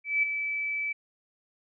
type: tone with ADSR envelope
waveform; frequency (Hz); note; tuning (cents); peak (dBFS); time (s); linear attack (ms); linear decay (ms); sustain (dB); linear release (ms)
sine; 2307; D7; -31; -20; 0.04-0.93; 190; 7; -8; 12
effects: none